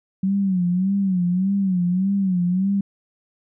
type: tone with vibrato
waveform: sine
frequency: 187.1 Hz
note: F#3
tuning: 20 cents sharp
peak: -17 dBFS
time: 0.23-2.81 s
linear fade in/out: 5 ms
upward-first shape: sine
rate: 1.7 Hz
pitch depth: 110 cents each way
effects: none